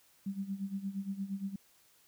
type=tone with tremolo; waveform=sine; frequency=196 Hz; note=G3; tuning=in tune; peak=-32 dBFS; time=0.26-1.56 s; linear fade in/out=5 ms; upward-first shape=sine; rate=8.6 Hz; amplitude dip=80%; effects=white hiss -66 dBFS RMS until 2.07 s